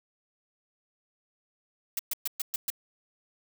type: noise bursts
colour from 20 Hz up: blue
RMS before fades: -30 dBFS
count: 6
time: 1.97-2.702 s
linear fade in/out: 2 ms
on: 22 ms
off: 120 ms
effects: none